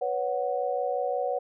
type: chord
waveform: sine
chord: B suspended second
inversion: none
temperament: equal with one note detuned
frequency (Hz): 493.9 / 559.5 / 740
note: B4 / C#5 / F#5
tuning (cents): 0 / +16 / 0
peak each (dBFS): -30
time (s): 0.01-1.39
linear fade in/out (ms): 10
effects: none